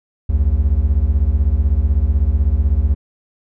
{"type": "beating tone pair", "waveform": "triangle", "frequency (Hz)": [62, 78], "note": ["B1", "D#2"], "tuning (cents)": [7, 5], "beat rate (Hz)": 16, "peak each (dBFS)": -13, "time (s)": [0.29, 2.95], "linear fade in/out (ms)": 10, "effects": []}